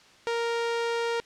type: tone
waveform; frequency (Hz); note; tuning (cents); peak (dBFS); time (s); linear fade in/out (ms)
sawtooth; 466.2; A#4; 0; -22; 0.27-1.2; 0
effects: white hiss -55 dBFS RMS until 1.25 s + low-pass 5000 Hz 12 dB/octave